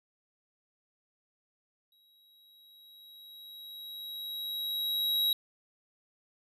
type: tone with exponential growth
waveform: square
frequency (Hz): 3849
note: B7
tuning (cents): -45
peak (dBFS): -25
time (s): 1.92-5.33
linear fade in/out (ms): 2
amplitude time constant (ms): 740
effects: resampled to 32000 Hz